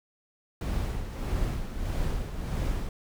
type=noise with tremolo; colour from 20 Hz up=brown; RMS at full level=-28 dBFS; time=0.61-2.89 s; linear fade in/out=2 ms; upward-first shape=sine; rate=1.6 Hz; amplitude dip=55%; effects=none